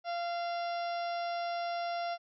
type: harmonic tone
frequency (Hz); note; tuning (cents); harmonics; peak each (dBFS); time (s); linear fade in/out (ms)
690; F5; -21; 1 / 2 / 3 / 4 / 5 / 6 / 7 / 8; -33 / -43 / -48 / -50 / -51 / -54 / -52 / -51; 0.04-2.18; 50
effects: none